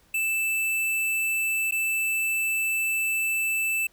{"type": "tone with dropouts", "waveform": "square", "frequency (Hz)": 2643, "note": "E7", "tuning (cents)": 4, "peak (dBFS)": -24, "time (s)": [0.14, 3.87], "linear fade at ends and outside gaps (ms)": 5, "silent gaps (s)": [1.711, 1.721], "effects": ["pink hiss -61 dBFS RMS until 3.92 s"]}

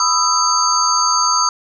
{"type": "tone cluster", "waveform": "sine", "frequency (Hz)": [995, 1242, 1322, 4618, 6410], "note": ["B5", "D#6", "E6", "D8", "G8"], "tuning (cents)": [13, -3, 5, -30, 38], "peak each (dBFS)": -19, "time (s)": [0, 1.49], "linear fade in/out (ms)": 2, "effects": []}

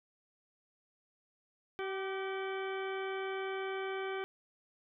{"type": "harmonic tone with a mistuned harmonic", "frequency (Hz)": 383.7, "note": "G4", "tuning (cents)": -37, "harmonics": [1, 2, 3, 4, 5, 6, 8, 9], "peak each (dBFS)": [-37, -44, -46, -45, -52, -47, -52, -58], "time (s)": [1.79, 4.24], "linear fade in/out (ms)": 0, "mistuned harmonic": 3, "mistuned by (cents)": 41, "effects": []}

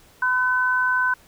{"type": "tone pair together", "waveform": "sine", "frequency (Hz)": [1011.1, 1515], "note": ["B5", "F#6"], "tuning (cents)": [40, 40], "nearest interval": "perfect fifth", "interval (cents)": 700, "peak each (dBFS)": [-23, -19], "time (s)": [0.22, 1.14], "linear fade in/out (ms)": 5, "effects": ["pink hiss -53 dBFS RMS until 1.27 s"]}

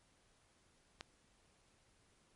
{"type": "click", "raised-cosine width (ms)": 0.2, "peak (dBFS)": -27, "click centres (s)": 1.009, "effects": ["pink hiss -72 dBFS RMS until 2.35 s", "MP3 48 kbps"]}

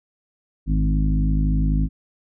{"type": "harmonic tone with a mistuned harmonic", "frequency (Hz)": 51.91, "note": "G#1", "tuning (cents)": 0, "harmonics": [1, 2, 3, 4, 5, 6], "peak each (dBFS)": [-18, -32, -23, -30, -27, -37], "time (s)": [0.66, 1.89], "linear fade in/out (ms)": 50, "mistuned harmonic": 4, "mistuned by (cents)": 23, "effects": []}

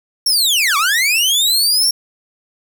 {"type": "linear two-way sweep", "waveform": "sawtooth", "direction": "down then up", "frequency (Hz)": [5588, 1100, 5588], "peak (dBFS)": -9, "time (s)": [0.26, 1.91], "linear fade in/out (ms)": 5, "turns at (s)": 0.77, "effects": []}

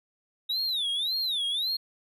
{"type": "tone with vibrato", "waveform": "triangle", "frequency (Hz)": 3729, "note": "A#7", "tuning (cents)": 0, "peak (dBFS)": -25, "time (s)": [0.49, 1.77], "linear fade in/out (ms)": 10, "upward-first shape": "sine", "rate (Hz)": 1.8, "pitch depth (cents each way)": 230, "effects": []}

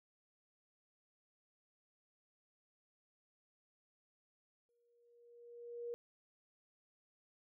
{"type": "tone with exponential growth", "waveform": "sine", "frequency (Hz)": 474.7, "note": "A#4", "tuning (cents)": 31, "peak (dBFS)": -39, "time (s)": [4.69, 5.94], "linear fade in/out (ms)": 0, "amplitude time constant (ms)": 270, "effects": []}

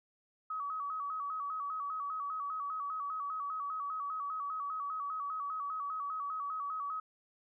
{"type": "tone with vibrato", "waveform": "sine", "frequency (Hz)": 1203, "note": "D6", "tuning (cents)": 41, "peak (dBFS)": -35, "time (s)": [0.5, 7], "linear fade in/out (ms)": 5, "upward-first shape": "square", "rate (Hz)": 5, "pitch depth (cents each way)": 95, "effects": []}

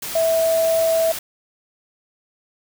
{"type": "tone in noise", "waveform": "sine", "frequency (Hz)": 654, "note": "E5", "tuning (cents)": -14, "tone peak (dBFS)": -15, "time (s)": [0.15, 1.12], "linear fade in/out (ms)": 5, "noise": "white", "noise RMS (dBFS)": -29, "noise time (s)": [0.02, 1.19], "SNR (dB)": 11, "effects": []}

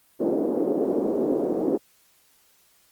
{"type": "band-pass noise", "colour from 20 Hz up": "white", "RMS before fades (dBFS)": -24, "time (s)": [0.19, 1.78], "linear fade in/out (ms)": 20, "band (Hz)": [260, 450], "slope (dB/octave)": 24, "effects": ["white hiss -61 dBFS RMS until 2.91 s", "Opus 32 kbps"]}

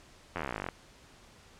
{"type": "slowing click train", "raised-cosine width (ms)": 0.5, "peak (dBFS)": -19, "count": 21, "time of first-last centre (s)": [0.36, 0.688], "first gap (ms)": 11, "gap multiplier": 1.04, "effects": ["pink hiss -57 dBFS RMS until 1.59 s", "low-pass 8000 Hz 12 dB/octave"]}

